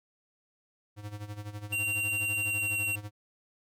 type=tone with tremolo; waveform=square; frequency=104.1 Hz; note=G#2; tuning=5 cents sharp; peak=-36 dBFS; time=0.96-3.11 s; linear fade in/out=50 ms; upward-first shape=sine; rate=12 Hz; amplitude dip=75%
type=tone with pitch glide; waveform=square; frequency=2762 to 2745 Hz; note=F7 to F7; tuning=-20 to -31 cents; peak=-29 dBFS; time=1.72-2.96 s; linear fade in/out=10 ms; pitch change=-11 cents; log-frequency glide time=2.39-2.81 s
effects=none